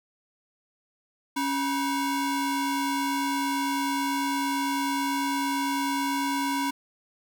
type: ring-modulated tone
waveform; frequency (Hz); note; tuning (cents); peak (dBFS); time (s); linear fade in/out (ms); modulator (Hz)
45% pulse; 623; D#5; +2; -22; 1.36-6.71; 10; 346
effects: none